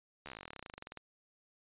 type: slowing click train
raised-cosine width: 0.3 ms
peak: -29 dBFS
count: 26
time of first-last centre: 0.26-0.973 s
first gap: 13 ms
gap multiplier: 1.06
effects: resampled to 8000 Hz